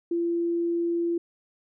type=tone; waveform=sine; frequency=340.7 Hz; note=F4; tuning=43 cents flat; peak=-23 dBFS; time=0.11-1.18 s; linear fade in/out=5 ms; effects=none